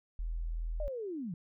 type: tone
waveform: sine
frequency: 41.2 Hz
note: E1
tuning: in tune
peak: -33 dBFS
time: 0.19-0.88 s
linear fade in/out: 0 ms
type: linear sweep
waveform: sine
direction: down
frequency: 625 to 155.56 Hz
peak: -36 dBFS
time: 0.8-1.34 s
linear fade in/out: 2 ms
effects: none